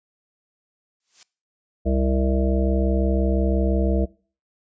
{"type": "noise with exponential growth", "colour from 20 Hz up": "blue", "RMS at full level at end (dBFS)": -38, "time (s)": [1, 1.23], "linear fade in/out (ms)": 2, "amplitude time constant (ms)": 48}
{"type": "harmonic tone", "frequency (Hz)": 65.8, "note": "C2", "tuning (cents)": 10, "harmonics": [1, 3, 5, 7, 9, 10], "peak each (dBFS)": [-20, -25, -27, -28, -30, -30], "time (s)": [1.85, 4.06], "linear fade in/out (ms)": 20}
{"effects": ["noise-tail reverb RT60 0.4 s tail -22 dB re dry", "resampled to 16000 Hz"]}